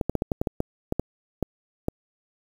clicks, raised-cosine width 2 ms, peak -10 dBFS, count 12, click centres 0.012 / 0.096 / 0.153 / 0.221 / 0.318 / 0.415 / 0.472 / 0.604 / 0.924 / 0.996 / 1.427 / 1.884 s, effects 7-bit

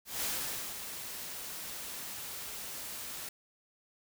white noise with ADSR envelope, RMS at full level -34 dBFS, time 0.05-3.29 s, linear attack 170 ms, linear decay 530 ms, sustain -8 dB, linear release 4 ms, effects none

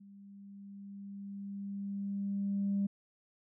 sine tone with level ramp, 199.2 Hz, G3, 28 cents sharp, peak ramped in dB -52 to -27 dBFS, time 0-2.87 s, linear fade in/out 10 ms, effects tanh soft clip ceiling -25 dBFS

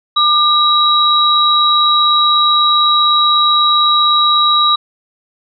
sine tone pair together, 1201 / 3864 Hz, D6 / B7, +38 / -39 cents, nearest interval octave + minor sixth, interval 2023 cents, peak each -11 dBFS, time 0.16-4.76 s, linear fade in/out 10 ms, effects none

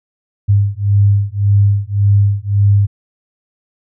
sine beating tone pair, 100.2 / 102 Hz, G2 / G#2, +38 / -31 cents, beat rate 1.8 Hz, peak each -12 dBFS, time 0.48-2.87 s, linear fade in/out 20 ms, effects none

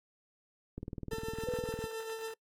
click train, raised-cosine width 3 ms, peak -27 dBFS, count 22, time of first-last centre 0.78-1.841 s, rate 19.8 Hz
40% pulse tone with tremolo, 446.7 Hz, A4, 26 cents sharp, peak -35 dBFS, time 1.11-2.34 s, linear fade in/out 5 ms, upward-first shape sine, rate 7.2 Hz, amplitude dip 45%
sine tone with exponential decay, 493.9 Hz, B4, in tune, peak -31 dBFS, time 1.47-2.35 s, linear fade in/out 5 ms, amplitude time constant 190 ms
effects noise-tail reverb RT60 0.1 s tail -24 dB re dry + AAC 48 kbps

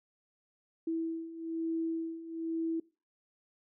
sine beating tone pair, 326.7 / 327.8 Hz, E4 / E4, -15 / -10 cents, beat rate 1.1 Hz, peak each -38 / -34 dBFS, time 0.87-2.8 s, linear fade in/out 5 ms, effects noise-tail reverb RT60 0.3 s tail -21 dB re dry

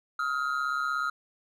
triangle ring-modulated tone, 1337 Hz, E6, 24 cents sharp, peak -22 dBFS, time 0.19-1.1 s, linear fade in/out 5 ms, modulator 68.3 Hz, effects none

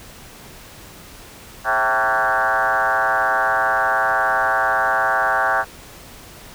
sine tone with frequency modulation, 1141 Hz, C#6, 50 cents sharp, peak -15 dBFS, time 1.64-5.65 s, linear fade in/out 50 ms, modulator 120 Hz, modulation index 4.2, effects pink hiss -41 dBFS RMS until 6.54 s

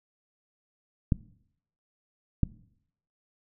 clicks, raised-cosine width 5 ms, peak -10 / -10 dBFS, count 2, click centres 1.122 / 2.433 s, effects noise-tail reverb RT60 0.7 s tail -20 dB re dry

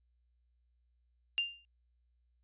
sine tone with exponential decay, 2794 Hz, F7, in tune, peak -26 dBFS, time 1.38-1.65 s, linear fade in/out 0 ms, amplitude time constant 57 ms, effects added 60 Hz sine -70 dBFS peak until 2.43 s + resampled to 8000 Hz

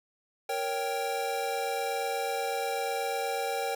square chord, G diminished, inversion first, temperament equal, 466.2 / 554.4 / 784 Hz, Bb4 / Db5 / G5, 0 / 0 / 0 cents, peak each -35 / -36 / -33 dBFS, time 0.49-3.75 s, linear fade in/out 5 ms, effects none

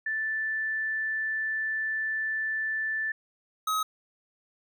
sine / square tone pair in turn, 1760 / 1270.8 Hz, A6 / D#6, 0 / +36 cents, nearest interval tritone, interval 564 cents, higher first, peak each -27 / -26 dBFS, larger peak second, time 0.06-3.12 / 3.67-3.83 s, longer first, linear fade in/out 5 ms, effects none

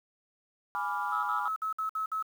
sine chord, G# diminished seventh, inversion none, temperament equal, 830.6 / 987.8 / 1174.7 / 1396.9 Hz, G#5 / B5 / D6 / F6, 0 / 0 / 0 / 0 cents, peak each -35 / -34 / -35 / -36 dBFS, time 0.75-1.48 s, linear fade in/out 0 ms
sine tone bursts, 1293 Hz, E6, 34 cents flat, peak -29 dBFS, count 7, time 1.12-2.226 s, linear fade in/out 5 ms, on 110 ms, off 56 ms
effects tanh soft clip ceiling -19 dBFS + 9-bit

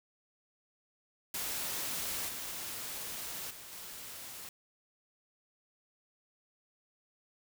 white noise with level steps, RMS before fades -37 / -41 / -49 / -46 dBFS, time 1.34-4.49 s, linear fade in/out 2 ms, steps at 2.28 / 3.5 / 3.72 s, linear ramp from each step 10 ms, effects none

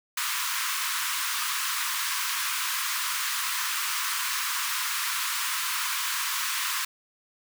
pink high-pass noise, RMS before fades -29 dBFS, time 0.17-6.85 s, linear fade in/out 5 ms, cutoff 970 Hz, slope 96 dB/octave, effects none

